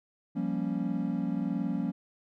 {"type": "chord", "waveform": "triangle", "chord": "G half-diminished seventh", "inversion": "third", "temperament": "equal", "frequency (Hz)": [174.61, 196, 233.1, 277.2], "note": ["F3", "G3", "Bb3", "Db4"], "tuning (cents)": [0, 0, 0, 0], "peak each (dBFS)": -32, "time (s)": [0.35, 1.92], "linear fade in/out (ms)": 20, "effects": []}